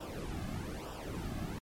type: noise with flanger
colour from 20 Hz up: brown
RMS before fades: -40 dBFS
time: 0-1.59 s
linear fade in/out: 10 ms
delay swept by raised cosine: 0.46 to 2.16 ms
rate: 1.1 Hz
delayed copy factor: -0.75
effects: MP3 64 kbps